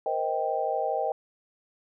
sine chord, C minor seventh, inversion third, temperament just, 470.9 / 523.3 / 627.9 / 784.9 Hz, Bb4 / C5 / Eb5 / G5, +18 / 0 / +16 / +2 cents, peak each -33 / -32 / -30 / -29 dBFS, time 0.06-1.12 s, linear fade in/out 2 ms, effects none

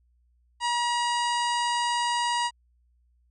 harmonic tone, 957 Hz, A#5, 45 cents sharp, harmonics 1 / 2 / 3 / 4 / 5 / 6 / 7 / 8 / 9, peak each -25 / -33 / -33 / -39 / -36 / -47 / -42 / -44 / -40 dBFS, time 0.6-2.51 s, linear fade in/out 50 ms, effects added 60 Hz sine -62 dBFS peak until 3.3 s

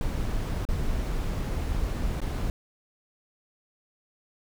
brown noise with dropouts, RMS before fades -28 dBFS, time 0.01-2.5 s, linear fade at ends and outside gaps 1 ms, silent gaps 0.652-0.688 / 2.204-2.216 s, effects none

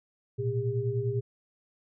sine tone cluster, 113.8 / 123.8 / 403 Hz, A#2 / B2 / G4, -41 / +5 / +48 cents, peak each -31 dBFS, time 0.38-1.21 s, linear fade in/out 20 ms, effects none

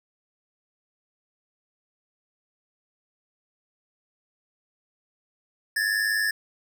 square tone pair together, 1691 / 1791.6 Hz, G#6 / A6, +31 / +31 cents, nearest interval minor second, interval 100 cents, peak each -26 dBFS, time 5.76-6.31 s, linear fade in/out 5 ms, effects none

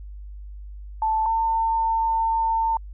sine tone pair in turn, 880 / 901.6 Hz, A5 / A5, 0 / +42 cents, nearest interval unison, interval 42 cents, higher second, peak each -19 dBFS, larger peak neither, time 1.02-1.26 / 1.26-2.77 s, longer second, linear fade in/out 2 ms, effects added 50 Hz sine -35 dBFS peak until 2.93 s

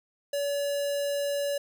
square tone with notch filter, 570 Hz, C#5, 48 cents sharp, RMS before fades -29 dBFS, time 0.33-1.58 s, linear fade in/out 5 ms, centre 2000 Hz, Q 1.8, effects none

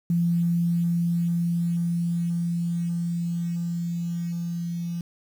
sine tone with level ramp, 171.1 Hz, F3, 35 cents flat, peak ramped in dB -19 to -27 dBFS, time 0.1-5.01 s, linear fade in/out 2 ms, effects 8-bit

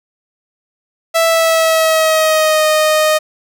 sawtooth tone with pitch glide, 659.3 to 618.7 Hz, E5 to D#5, 0 to -10 cents, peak -6 dBFS, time 1.14-3.19 s, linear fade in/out 20 ms, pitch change -110 cents, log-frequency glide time 1.27-2.66 s, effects none

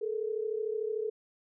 sine tone pair together, 427.5 / 460.9 Hz, A4 / A#4, -50 / -20 cents, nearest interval minor second, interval 130 cents, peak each -32 / -35 dBFS, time 0.01-1.1 s, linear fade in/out 10 ms, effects none

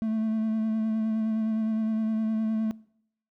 triangle tone with vibrato, 220 Hz, A3, in tune, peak -23 dBFS, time 0.02-2.71 s, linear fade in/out 0 ms, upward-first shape sine, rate 9.7 Hz, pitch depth 22 cents each way, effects noise-tail reverb RT60 0.7 s tail -23 dB re dry

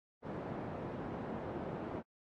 pink band-pass noise, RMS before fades -42 dBFS, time 0.22-2.03 s, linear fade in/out 50 ms, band 140 to 790 Hz, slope 12 dB/octave, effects AAC 32 kbps

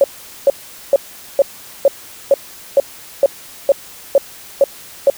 sine tone bursts, 554.4 Hz, C#5, in tune, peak -5 dBFS, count 12, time 0.01-5.1 s, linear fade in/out 2 ms, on 30 ms, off 430 ms, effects white hiss -37 dBFS RMS until 5.17 s

